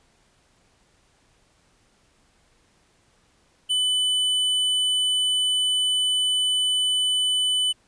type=tone with tanh clipping; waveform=triangle; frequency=3000 Hz; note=F#7; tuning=23 cents sharp; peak=-21 dBFS; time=3.69-7.73 s; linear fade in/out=20 ms; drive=17 dB; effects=pink hiss -62 dBFS RMS until 7.87 s + resampled to 22050 Hz